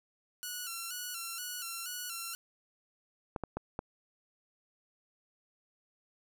5% pulse tone with vibrato, 1412 Hz, F6, 19 cents sharp, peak -27 dBFS, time 0.43-2.35 s, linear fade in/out 0 ms, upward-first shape square, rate 2.1 Hz, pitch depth 67 cents each way
clicks, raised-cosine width 1 ms, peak -21 dBFS, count 4, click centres 3.362 / 3.437 / 3.57 / 3.791 s
effects none

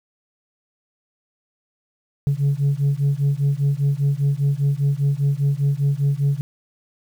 sine beating tone pair, 138.59 / 143.59 Hz, C#3 / D3, 0 / -39 cents, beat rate 5 Hz, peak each -18 dBFS, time 2.27-6.41 s, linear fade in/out 0 ms, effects tanh soft clip ceiling -13 dBFS + 8-bit

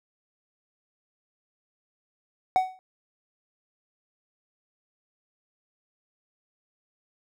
triangle tone with exponential decay, 748 Hz, F#5, 19 cents sharp, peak -13 dBFS, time 2.56-2.79 s, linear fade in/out 0 ms, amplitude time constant 50 ms, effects none

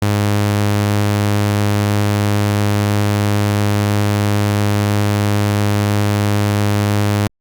sawtooth tone, 103 Hz, G#2, 14 cents flat, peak -9 dBFS, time 0.02-7.27 s, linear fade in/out 0 ms, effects Opus 48 kbps

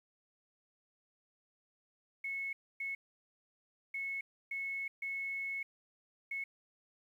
sine tone bursts at uneven times, 2194 Hz, C#7, 18 cents flat, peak -36 dBFS, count 6, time 2.24-2.53 / 2.8-2.95 / 3.94-4.21 / 4.51-4.88 / 5.02-5.63 / 6.31-6.44 s, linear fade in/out 5 ms, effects 11-bit

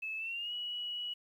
sine tone with pitch glide, 2607 to 2926 Hz, E7 to F#7, -20 to -20 cents, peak -36 dBFS, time 0.02-1.14 s, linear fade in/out 10 ms, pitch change +200 cents, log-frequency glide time 0.17-0.53 s, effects 11-bit

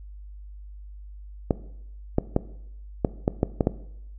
clicks, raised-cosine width 2 ms, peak -6 dBFS, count 8, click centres 1.508 / 2.184 / 2.364 / 3.048 / 3.279 / 3.431 / 3.608 / 3.671 s, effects noise-tail reverb RT60 0.8 s tail -17 dB re dry + added 50 Hz sine -39 dBFS peak until 4.18 s

